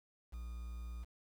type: tone with quantisation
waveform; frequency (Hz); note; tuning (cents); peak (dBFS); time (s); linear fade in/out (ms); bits
triangle; 59; A#1; +22; -40; 0.32-1.05; 20; 10
effects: none